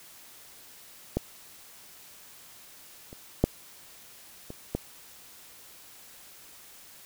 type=clicks; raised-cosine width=2 ms; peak=-12 / -30 / -6 / -25 / -14 dBFS; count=5; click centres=1.17 / 3.129 / 3.44 / 4.504 / 4.75 s; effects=white hiss -51 dBFS RMS until 7.05 s